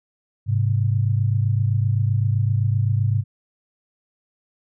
sine tone pair together, 103.9 / 131.67 Hz, G#2 / C3, +1 / +11 cents, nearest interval major third, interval 410 cents, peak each -18 / -22 dBFS, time 0.46-3.24 s, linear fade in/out 50 ms, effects none

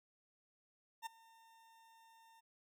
40% pulse tone with ADSR envelope, 908 Hz, A#5, 46 cents flat, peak -39 dBFS, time 1.02-2.41 s, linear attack 42 ms, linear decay 11 ms, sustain -23 dB, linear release 18 ms, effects none

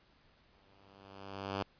5% pulse tone with exponential growth, 98 Hz, G2, in tune, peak -22 dBFS, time 0.52-1.63 s, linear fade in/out 5 ms, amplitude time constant 240 ms, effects pink hiss -67 dBFS RMS until 1.79 s + resampled to 11025 Hz

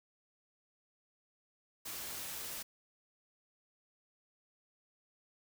white noise, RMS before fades -43 dBFS, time 1.85-2.63 s, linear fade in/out 10 ms, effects none

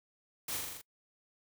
white noise with echo, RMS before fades -38 dBFS, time 0.48-0.57 s, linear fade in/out 5 ms, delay 41 ms, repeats 6, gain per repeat -2 dB, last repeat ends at 0.816 s, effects noise-tail reverb RT60 0.1 s tail -25 dB re dry

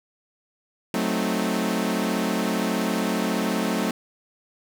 sawtooth chord, F# diminished seventh, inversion none, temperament equal, 185 / 220 / 261.6 / 311.1 Hz, F#3 / A3 / C4 / Eb4, 0 / 0 / 0 / 0 cents, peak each -24 / -22 / -25 / -27 dBFS, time 0.94-3.91 s, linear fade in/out 2 ms, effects none

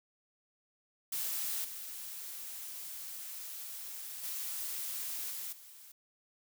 blue noise with level steps, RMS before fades -36 / -44 / -39 / -41 / -54 dBFS, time 1.12-5.92 s, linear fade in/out 5 ms, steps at 1.64 / 4.23 / 5.3 / 5.52 s, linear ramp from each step 10 ms, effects none

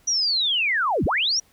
sine linear two-way sweep, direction down then up, 5920 to 40.52 to 5920 Hz, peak -19 dBFS, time 0.07-1.4 s, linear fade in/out 10 ms, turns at 1.05 s, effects pink hiss -59 dBFS RMS until 1.52 s

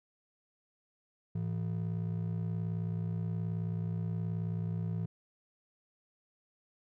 triangle ring-modulated tone, 137.7 Hz, C#3, 11 cents flat, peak -27 dBFS, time 1.35-5.06 s, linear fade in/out 5 ms, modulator 29.4 Hz, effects none

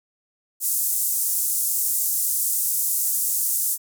white band-pass noise, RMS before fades -23 dBFS, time 0.6-3.78 s, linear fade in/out 50 ms, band 7300 to 16000 Hz, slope 24 dB/octave, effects none

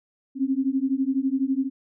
sine beating tone pair, 261.6 / 273.6 Hz, C4 / C#4, 0 / -23 cents, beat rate 12 Hz, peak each -24 dBFS, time 0.35-1.7 s, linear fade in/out 50 ms, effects none

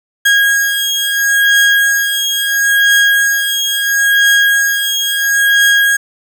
35% pulse beating tone pair, 1636 / 1636.74 Hz, G#6 / G#6, -26 / -26 cents, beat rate 0.74 Hz, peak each -11 dBFS, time 0.25-5.97 s, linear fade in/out 10 ms, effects none

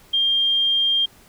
sine tone, 3200 Hz, G7, 35 cents sharp, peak -16 dBFS, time 0.13-1.06 s, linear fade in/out 10 ms, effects pink hiss -51 dBFS RMS until 1.28 s

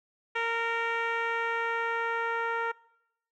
10% pulse tone with low-pass filter sweep, 461.4 Hz, A#4, 18 cents flat, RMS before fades -30 dBFS, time 0.35-2.72 s, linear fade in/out 10 ms, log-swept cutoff 2400 to 1500 Hz, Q 1.4, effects noise-tail reverb RT60 0.8 s tail -23 dB re dry

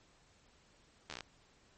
slowing click train, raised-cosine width 0.2 ms, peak -25 dBFS, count 8, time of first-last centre 1.1-1.207 s, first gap 12 ms, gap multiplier 1.08, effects pink hiss -67 dBFS RMS until 1.77 s + MP3 32 kbps

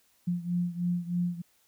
sine beating tone pair, 174.61 / 177.81 Hz, F3 / F3, 0 / +31 cents, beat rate 3.2 Hz, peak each -29 / -32 dBFS, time 0.27-1.42 s, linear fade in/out 10 ms, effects white hiss -67 dBFS RMS until 1.67 s

